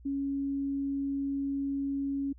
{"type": "tone", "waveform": "sine", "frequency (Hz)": 277.2, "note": "C#4", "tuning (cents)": 0, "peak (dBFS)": -29, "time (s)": [0.05, 2.33], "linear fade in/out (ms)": 10, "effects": ["added 60 Hz sine -50 dBFS peak until 2.38 s"]}